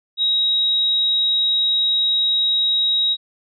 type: tone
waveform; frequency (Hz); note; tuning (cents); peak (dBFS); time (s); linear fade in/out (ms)
sine; 3810; A#7; +37; -15; 0.17-3.17; 50
effects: none